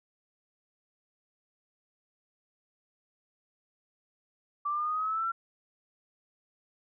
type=exponential sweep; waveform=sine; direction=up; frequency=1161 to 1366 Hz; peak=-28 dBFS; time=4.65-5.32 s; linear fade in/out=10 ms; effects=none